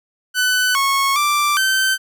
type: tone with pitch steps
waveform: sawtooth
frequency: 1501 / 1098 / 1176 / 1543 Hz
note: F#6 / C#6 / D6 / G6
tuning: +24 / -17 / +2 / -28 cents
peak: -11 dBFS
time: 0.34-1.98 s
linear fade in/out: 50 ms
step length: 410 ms
effects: none